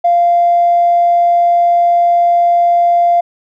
triangle tone with tanh clipping, 694 Hz, F5, 11 cents flat, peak -7 dBFS, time 0.04-3.21 s, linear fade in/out 10 ms, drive 4 dB, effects none

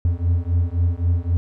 triangle beating tone pair, 84.5 / 88.3 Hz, E2 / F2, +43 / +20 cents, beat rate 3.8 Hz, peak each -18 dBFS, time 0.05-1.37 s, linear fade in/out 0 ms, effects none

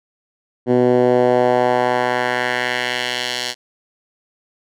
10% pulse tone with band-pass filter sweep, 123.9 Hz, B2, 6 cents sharp, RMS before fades -17 dBFS, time 0.66-3.55 s, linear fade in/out 50 ms, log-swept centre 310 to 4500 Hz, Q 1.3, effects none

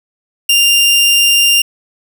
sawtooth tone, 2794 Hz, F7, in tune, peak -4 dBFS, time 0.49-1.62 s, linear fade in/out 5 ms, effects none

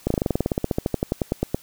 slowing click train, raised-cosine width 2 ms, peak -7 dBFS, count 23, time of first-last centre 0.07-1.545 s, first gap 34 ms, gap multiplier 1.06, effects white hiss -50 dBFS RMS until 1.62 s

